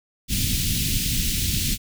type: band-stop noise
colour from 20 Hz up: pink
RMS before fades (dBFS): -23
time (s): 0.28-1.78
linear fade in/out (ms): 50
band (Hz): 240 to 2700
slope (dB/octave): 24
effects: none